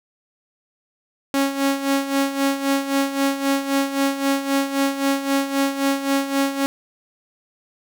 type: tone with tremolo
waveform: sawtooth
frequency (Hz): 275.3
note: C#4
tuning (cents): -12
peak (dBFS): -12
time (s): 1.34-6.66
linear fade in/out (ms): 0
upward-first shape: sine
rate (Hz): 3.8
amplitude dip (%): 70
effects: none